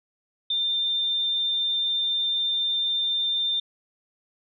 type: tone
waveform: sine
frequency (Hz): 3594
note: A7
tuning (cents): +36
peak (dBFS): -22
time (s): 0.5-3.6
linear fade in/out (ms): 5
effects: none